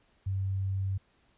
sine tone, 96.4 Hz, G2, 28 cents flat, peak -28 dBFS, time 0.26-0.98 s, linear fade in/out 10 ms, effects pink hiss -68 dBFS RMS until 1.37 s + resampled to 8000 Hz

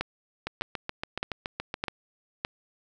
two click trains, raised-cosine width 0.3 ms, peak -12 / -15 dBFS, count 5 / 11, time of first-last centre 0.01-2.449 / 0.47-1.882 s, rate 1.64 / 7.08 Hz, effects none

